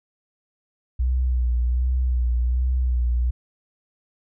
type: tone with vibrato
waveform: sine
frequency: 61.74 Hz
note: B1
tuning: in tune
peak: -18 dBFS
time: 0.99-3.31 s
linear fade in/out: 10 ms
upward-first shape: sine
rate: 1.3 Hz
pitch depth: 48 cents each way
effects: none